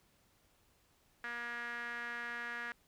sawtooth tone with band-pass filter, 237.8 Hz, A#3, 35 cents sharp, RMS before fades -42 dBFS, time 1.24-2.72 s, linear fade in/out 2 ms, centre 1700 Hz, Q 5.1, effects pink hiss -71 dBFS RMS until 2.87 s

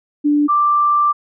sine tone pair in turn, 293.7 / 1177.9 Hz, D4 / D6, 0 / +5 cents, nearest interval 2 octaves, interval 2405 cents, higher second, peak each -11 dBFS, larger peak neither, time 0.24-0.48 / 0.48-1.13 s, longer second, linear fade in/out 20 ms, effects none

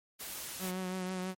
white noise, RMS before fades -42 dBFS, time 0.19-0.72 s, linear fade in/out 20 ms
sawtooth tone with vibrato, 185 Hz, F#3, in tune, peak -31 dBFS, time 0.59-1.35 s, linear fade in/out 50 ms, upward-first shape triangle, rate 6.1 Hz, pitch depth 32 cents each way
effects MP3 64 kbps

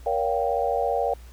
sine chord, G half-diminished seventh, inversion first, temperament just, 470.4 / 564.5 / 705.6 / 784 Hz, Bb4 / Db5 / F5 / G5, +16 / +31 / +18 / 0 cents, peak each -27 dBFS, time 0.06-1.14 s, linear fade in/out 5 ms, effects added 60 Hz sine -42 dBFS peak until 1.32 s + pink hiss -54 dBFS RMS until 1.32 s

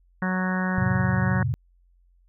harmonic tone, 185 Hz, F#3, in tune, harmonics 1 / 2 / 3 / 4 / 5 / 6 / 7 / 8 / 9 / 10, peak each -24 / -39 / -36 / -37 / -36 / -35 / -42 / -33 / -34 / -35 dBFS, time 0.22-1.43 s, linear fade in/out 2 ms
sine chord, F major, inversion none, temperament equal with one note detuned, 87.31 / 110 / 132.03 Hz, F2 / A2 / C3, 0 / 0 / +16 cents, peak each -31 / -26 / -25 dBFS, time 0.78-1.54 s, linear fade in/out 0 ms
effects added 44 Hz sine -57 dBFS peak until 2.28 s

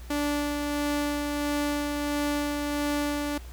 sawtooth tone with tremolo, 291.5 Hz, D4, 13 cents flat, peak -21 dBFS, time 0.1-3.38 s, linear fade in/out 5 ms, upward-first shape sine, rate 1.5 Hz, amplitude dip 30%, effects added 60 Hz sine -39 dBFS peak until 3.52 s + pink hiss -51 dBFS RMS until 3.52 s

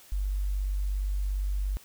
sine tone, 48.59 Hz, G1, 15 cents flat, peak -26 dBFS, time 0.12-1.77 s, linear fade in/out 0 ms, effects white hiss -54 dBFS RMS until 1.84 s

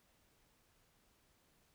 silence, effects pink hiss -73 dBFS RMS until 1.74 s

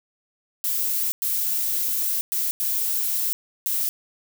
violet noise bursts at uneven times, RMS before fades -24 dBFS, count 5, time 0.64-1.12 / 1.22-2.21 / 2.32-2.51 / 2.6-3.33 / 3.66-3.89 s, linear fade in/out 0 ms, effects none

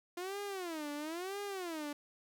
sawtooth tone with vibrato, 344.2 Hz, F4, 25 cents flat, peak -35 dBFS, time 0.17-1.93 s, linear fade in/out 5 ms, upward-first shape sine, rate 1 Hz, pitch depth 290 cents each way, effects none

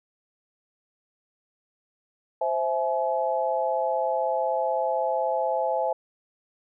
sine chord, C augmented, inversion none, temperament equal with one note detuned, 523.3 / 659.3 / 848.6 Hz, C5 / E5 / G#5, 0 / 0 / +37 cents, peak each -27 dBFS, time 2.41-5.93 s, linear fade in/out 5 ms, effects none

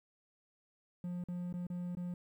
triangle tone with dropouts, 177.1 Hz, F3, 24 cents sharp, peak -35 dBFS, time 1.04-2.14 s, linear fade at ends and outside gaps 2 ms, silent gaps 1.239-1.285 / 1.527-1.539 / 1.668-1.701 / 1.951-1.97 s, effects 12-bit

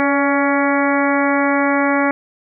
harmonic tone with a mistuned harmonic, 280.4 Hz, C#4, 20 cents sharp, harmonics 1 / 2 / 3 / 4 / 5 / 6 / 7 / 8, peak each -17 / -20 / -22 / -23 / -24 / -25 / -25 / -26 dBFS, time 0-2.11 s, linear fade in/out 0 ms, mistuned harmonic 2, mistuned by +29 cents, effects none

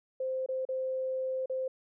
sine tone with dropouts, 521 Hz, C5, 7 cents flat, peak -30 dBFS, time 0.2-1.68 s, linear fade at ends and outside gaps 5 ms, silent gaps 0.462-0.487 / 0.652-0.688 / 1.459-1.497 s, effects none

